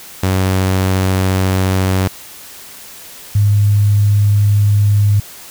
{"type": "tone pair in turn", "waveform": ["sawtooth", "sine"], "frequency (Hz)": [94.2, 102.89], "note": ["F#2", "G#2"], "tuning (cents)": [32, -16], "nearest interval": "major second", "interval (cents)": 152, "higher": "second", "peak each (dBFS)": -8, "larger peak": "neither", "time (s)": [[0.23, 2.08], [3.35, 5.2]], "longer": "neither", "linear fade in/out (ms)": 5, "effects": ["white hiss -35 dBFS RMS until 5.5 s"]}